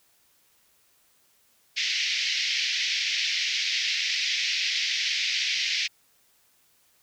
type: band-pass noise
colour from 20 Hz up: pink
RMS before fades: -27 dBFS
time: 1.76-5.88 s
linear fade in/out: 20 ms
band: 2000 to 5700 Hz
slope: 48 dB/octave
effects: white hiss -64 dBFS RMS until 7.02 s